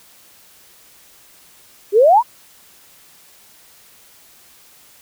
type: exponential sweep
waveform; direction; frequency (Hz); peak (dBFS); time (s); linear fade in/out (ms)
sine; up; 382.7 to 1027; -7; 1.92-2.23; 50
effects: white hiss -48 dBFS RMS until 5.01 s